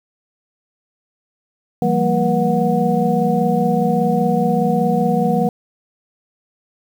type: tone cluster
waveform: sine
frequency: 169.5 / 194.5 / 230.9 / 481.4 / 733 Hz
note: E3 / G3 / A#3 / B4 / F#5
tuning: +49 / -13 / -16 / -44 / -16 cents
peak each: -20 dBFS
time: 1.82-5.49 s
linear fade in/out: 2 ms
effects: 7-bit

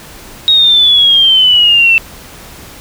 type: exponential sweep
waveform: sine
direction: down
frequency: 3785 to 2664 Hz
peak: -4 dBFS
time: 0.48-1.98 s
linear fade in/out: 0 ms
effects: pink hiss -33 dBFS RMS until 2.8 s

